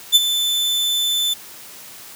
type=tone with ADSR envelope; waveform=40% pulse; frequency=3520 Hz; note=A7; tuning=in tune; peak=-5 dBFS; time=0.12-1.34 s; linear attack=35 ms; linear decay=30 ms; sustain=-11 dB; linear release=10 ms; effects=white hiss -39 dBFS RMS until 2.15 s + high-pass 80 Hz 12 dB/octave